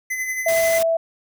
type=tone with tremolo; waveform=square; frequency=2031 Hz; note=B6; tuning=48 cents sharp; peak=-22 dBFS; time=0.1-0.79 s; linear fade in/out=10 ms; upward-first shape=sine; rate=11 Hz; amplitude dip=45%
type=tone; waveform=sine; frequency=659.3 Hz; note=E5; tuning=in tune; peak=-16 dBFS; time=0.46-0.97 s; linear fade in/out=5 ms
type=noise; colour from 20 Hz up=white; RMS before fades=-28 dBFS; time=0.48-0.83 s; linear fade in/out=5 ms
effects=none